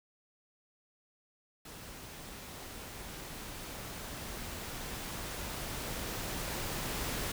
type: noise with level ramp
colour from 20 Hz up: pink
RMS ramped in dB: -48 to -36 dBFS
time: 1.65-7.32 s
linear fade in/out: 5 ms
effects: none